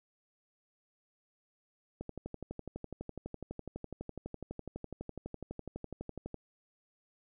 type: click train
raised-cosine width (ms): 2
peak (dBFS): -27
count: 53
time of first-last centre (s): 2.01-6.343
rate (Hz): 12
effects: none